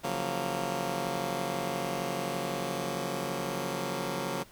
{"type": "chord", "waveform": "10% pulse", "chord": "Gb major seventh", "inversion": "second", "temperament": "just", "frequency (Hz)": [138.75, 173.43, 185, 231.2], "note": ["Db3", "F3", "Gb3", "Bb3"], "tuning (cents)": [2, -12, 0, -14], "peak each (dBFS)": -29, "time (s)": [0.03, 4.44], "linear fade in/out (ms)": 20, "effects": ["pink hiss -56 dBFS RMS until 4.51 s"]}